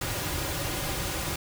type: noise with comb filter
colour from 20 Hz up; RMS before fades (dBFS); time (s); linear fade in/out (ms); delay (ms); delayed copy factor
pink; -31; 0.01-1.36; 5; 4.5; -0.6
effects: none